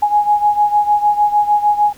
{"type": "beating tone pair", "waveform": "sine", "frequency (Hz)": [830.6, 837.2], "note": ["G#5", "G#5"], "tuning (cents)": [0, 14], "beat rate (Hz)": 6.6, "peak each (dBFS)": [-12, -16], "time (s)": [0.02, 1.93], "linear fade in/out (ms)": 10, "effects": ["pink hiss -44 dBFS RMS until 1.97 s"]}